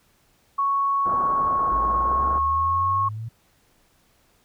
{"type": "tone with pitch glide", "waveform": "sine", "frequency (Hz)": [1108.7, 1093.4], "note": ["C#6", "C#6"], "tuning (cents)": [0, -24], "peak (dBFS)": -19, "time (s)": [0.58, 3.09], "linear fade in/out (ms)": 10, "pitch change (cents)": -24, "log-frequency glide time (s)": [1.26, 1.97]}
{"type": "low-pass noise", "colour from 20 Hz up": "white", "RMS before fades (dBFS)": -33, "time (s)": [1.05, 2.39], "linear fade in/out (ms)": 10, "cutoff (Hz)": 1300, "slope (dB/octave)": 48}
{"type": "exponential sweep", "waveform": "sine", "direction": "up", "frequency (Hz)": [51.1, 116.54], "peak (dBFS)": -29, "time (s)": [1.71, 3.29], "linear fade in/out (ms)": 10}
{"effects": ["pink hiss -62 dBFS RMS until 4.44 s"]}